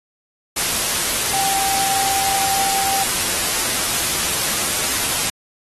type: tone in noise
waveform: sine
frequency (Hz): 781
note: G5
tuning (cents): -7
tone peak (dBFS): -23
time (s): 1.33-3.04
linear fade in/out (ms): 10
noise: white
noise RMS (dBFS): -20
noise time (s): 0.56-5.3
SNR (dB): -6
effects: AAC 32 kbps